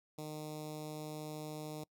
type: tone with notch filter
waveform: 10% pulse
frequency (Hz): 153.1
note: D#3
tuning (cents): -28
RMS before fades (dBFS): -44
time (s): 0.18-1.84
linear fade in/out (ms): 5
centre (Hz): 1700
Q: 0.53
effects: noise-tail reverb RT60 0.1 s tail -25 dB re dry